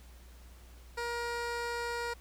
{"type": "tone with low-pass filter", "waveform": "15% pulse", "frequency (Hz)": 473.9, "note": "A#4", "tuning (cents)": 28, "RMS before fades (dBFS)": -36, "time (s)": [0.97, 2.14], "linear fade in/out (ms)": 10, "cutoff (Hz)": 9800, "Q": 0.54, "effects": ["added 60 Hz sine -51 dBFS peak until 2.2 s", "pink hiss -60 dBFS RMS until 2.2 s"]}